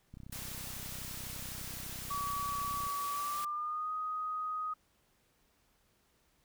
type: click train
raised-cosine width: 5 ms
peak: -36 dBFS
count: 88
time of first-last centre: 0.14-2.867 s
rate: 31.9 Hz
type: noise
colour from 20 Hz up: white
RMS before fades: -44 dBFS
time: 0.32-3.45 s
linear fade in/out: 5 ms
type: tone with pitch glide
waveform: sine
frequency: 1140 to 1250.4 Hz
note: C#6 to D#6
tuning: +48 to +8 cents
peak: -34 dBFS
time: 2.1-4.74 s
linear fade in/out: 10 ms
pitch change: +160 cents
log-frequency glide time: 3.07-3.92 s
effects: pink hiss -72 dBFS RMS until 6.44 s